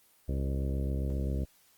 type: harmonic tone with a mistuned harmonic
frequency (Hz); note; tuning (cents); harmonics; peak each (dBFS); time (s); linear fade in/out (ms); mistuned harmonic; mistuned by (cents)
67.6; C#2; -43; 1 / 2 / 3 / 4 / 5 / 6 / 7 / 8 / 9; -30 / -36 / -40 / -42 / -44 / -46 / -47 / -48 / -49; 0.28-1.45; 10; 8; -25
effects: white hiss -64 dBFS RMS until 1.77 s + Opus 24 kbps